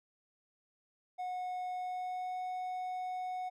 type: tone with pitch glide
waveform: triangle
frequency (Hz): 730 to 735.9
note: F#5 to F#5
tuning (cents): -24 to -10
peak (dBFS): -34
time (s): 1.18-3.5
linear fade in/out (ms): 20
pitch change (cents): +14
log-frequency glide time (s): 1.72-2.4
effects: none